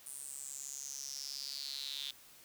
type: tone with high-pass filter sweep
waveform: sawtooth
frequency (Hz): 138.59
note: C#3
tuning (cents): 0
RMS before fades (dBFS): -44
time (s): 0.06-2.11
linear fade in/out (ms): 5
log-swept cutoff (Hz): 9400 to 3500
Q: 7.2
effects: white hiss -59 dBFS RMS until 2.44 s